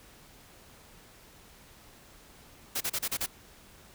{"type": "noise bursts", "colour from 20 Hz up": "white", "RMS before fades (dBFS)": -31, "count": 6, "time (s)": [2.75, 3.263], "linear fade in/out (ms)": 10, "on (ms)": 58, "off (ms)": 33, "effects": ["pink hiss -55 dBFS RMS until 3.94 s"]}